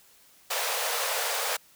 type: high-pass noise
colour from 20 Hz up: pink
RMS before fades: -29 dBFS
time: 0.5-1.57 s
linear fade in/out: 10 ms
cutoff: 450 Hz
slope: 96 dB/octave
effects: white hiss -58 dBFS RMS until 1.75 s